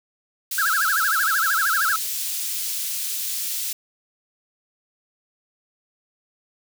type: high-pass noise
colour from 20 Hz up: white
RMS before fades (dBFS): -27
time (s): 0.51-3.73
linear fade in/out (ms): 5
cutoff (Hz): 3500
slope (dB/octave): 12
type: tone with vibrato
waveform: triangle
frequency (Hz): 1461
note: F#6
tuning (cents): -22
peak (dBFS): -17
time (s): 0.58-1.96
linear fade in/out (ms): 2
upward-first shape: sine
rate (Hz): 13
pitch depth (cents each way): 230
effects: none